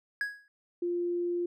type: tone with exponential decay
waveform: triangle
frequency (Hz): 1661.2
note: G#6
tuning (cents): 0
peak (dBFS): -24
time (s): 0.21-0.48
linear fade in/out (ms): 1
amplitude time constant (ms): 58
type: tone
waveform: sine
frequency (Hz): 349.2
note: F4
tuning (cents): 0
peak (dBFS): -28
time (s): 0.82-1.46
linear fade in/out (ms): 5
effects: none